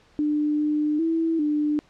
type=tone with pitch steps; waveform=sine; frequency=298.7 / 300.4 / 327.1 / 298.4 Hz; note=D4 / D4 / E4 / D4; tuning=+29 / +39 / -13 / +28 cents; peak=-20 dBFS; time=0.19-1.79 s; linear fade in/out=0 ms; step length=400 ms; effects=pink hiss -58 dBFS RMS until 1.89 s + low-pass 5000 Hz 12 dB/octave